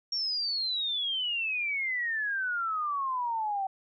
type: exponential sweep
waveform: sine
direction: down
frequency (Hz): 5580 to 760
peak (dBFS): -28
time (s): 0.12-3.67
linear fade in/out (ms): 5
effects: none